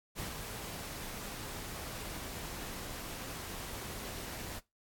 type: noise with ADSR envelope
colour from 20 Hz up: pink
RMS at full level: -39 dBFS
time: 0.15-4.6 s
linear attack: 49 ms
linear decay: 120 ms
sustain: -4 dB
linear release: 19 ms
effects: noise-tail reverb RT60 0.2 s tail -20 dB re dry + AAC 64 kbps